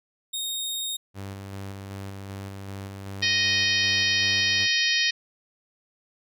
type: tone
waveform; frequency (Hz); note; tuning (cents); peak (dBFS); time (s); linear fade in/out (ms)
sawtooth; 3713; A#7; -8; -25; 0.33-0.97; 10
type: tone with tremolo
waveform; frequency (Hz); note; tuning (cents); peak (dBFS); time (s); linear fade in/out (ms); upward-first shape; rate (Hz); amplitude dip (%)
sawtooth; 98; G2; 0; -30; 1.14-4.68; 50; square; 2.6; 25
type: harmonic tone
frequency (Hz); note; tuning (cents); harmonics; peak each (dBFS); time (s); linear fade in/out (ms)
622.3; D#5; 0; 3 / 4 / 5 / 6 / 7 / 8 / 9; -26 / -27 / -28 / -29 / -29 / -30 / -31; 3.22-5.11; 10
effects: none